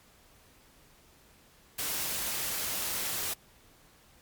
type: noise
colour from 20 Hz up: white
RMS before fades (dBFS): -33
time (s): 1.78-3.34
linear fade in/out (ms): 10
effects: pink hiss -60 dBFS RMS until 4.21 s + MP3 96 kbps